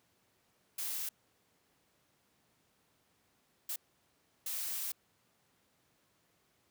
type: noise bursts at uneven times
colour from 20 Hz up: blue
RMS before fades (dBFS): -38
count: 3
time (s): 0.78-1.09 / 3.69-3.76 / 4.46-4.92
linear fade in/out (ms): 5
effects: pink hiss -73 dBFS RMS until 6.7 s + high-pass 100 Hz 12 dB/octave